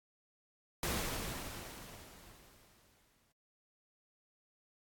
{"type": "noise with exponential decay", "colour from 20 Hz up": "pink", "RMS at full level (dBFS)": -35, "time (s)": [0.83, 3.32], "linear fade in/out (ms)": 2, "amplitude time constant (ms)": 540, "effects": ["noise-tail reverb RT60 0.1 s tail -23 dB re dry", "AAC 64 kbps"]}